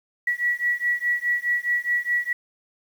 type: beating tone pair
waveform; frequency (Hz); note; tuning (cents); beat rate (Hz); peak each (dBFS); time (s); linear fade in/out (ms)
sine; 1934 / 1938.8; B6 / B6; -37 / -32; 4.8; -24; 0.27-2.33; 5
effects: 8-bit

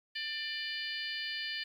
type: harmonic tone with a mistuned harmonic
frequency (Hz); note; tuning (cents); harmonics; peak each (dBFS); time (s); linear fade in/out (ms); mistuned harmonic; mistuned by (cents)
594; D5; +20; 3 / 4 / 5 / 6 / 7 / 8; -40 / -44 / -41 / -47 / -44 / -43; 0.15-1.64; 10; 7; +27
effects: 11-bit

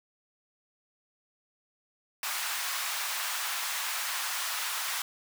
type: high-pass noise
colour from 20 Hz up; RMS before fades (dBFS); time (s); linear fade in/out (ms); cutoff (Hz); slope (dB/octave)
pink; -33; 2.23-5.02; 2; 950; 24
effects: none

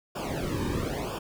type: noise with flanger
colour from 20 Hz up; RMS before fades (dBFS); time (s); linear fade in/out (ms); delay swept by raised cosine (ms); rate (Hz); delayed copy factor
brown; -31; 0.15-1.19; 10; 0.49 to 1.49; 1; -1
effects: none

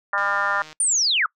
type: harmonic tone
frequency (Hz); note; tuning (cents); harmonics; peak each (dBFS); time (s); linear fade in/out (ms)
200.6; G3; +40; 3 / 4 / 5 / 6 / 7 / 8 / 9; -32 / -30 / -28 / -26 / -24 / -32 / -27; 0.13-0.62; 2
type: click train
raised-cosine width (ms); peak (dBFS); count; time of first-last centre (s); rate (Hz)
0.2; -24; 86; 0.18-0.728; 155
type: linear sweep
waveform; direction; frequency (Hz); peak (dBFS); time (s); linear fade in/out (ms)
sine; down; 9397 to 1174.7; -17; 0.8-1.26; 2
effects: noise-tail reverb RT60 0.1 s tail -25 dB re dry

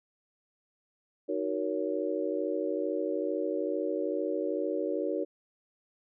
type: chord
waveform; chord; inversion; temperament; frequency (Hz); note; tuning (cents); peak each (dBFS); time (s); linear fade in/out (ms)
sine; D# minor seventh; none; just; 311.1 / 373.4 / 466.7 / 560; D#4 / F#4 / A#4 / C#5; 0 / +16 / +2 / +18; -34; 1.28-5.25; 20
effects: none

